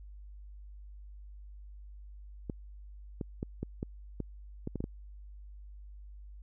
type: clicks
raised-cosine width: 3 ms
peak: -22 dBFS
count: 10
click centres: 2.498 / 3.212 / 3.429 / 3.63 / 3.829 / 4.203 / 4.674 / 4.757 / 4.805 / 4.841 s
effects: added 50 Hz sine -46 dBFS peak until 6.42 s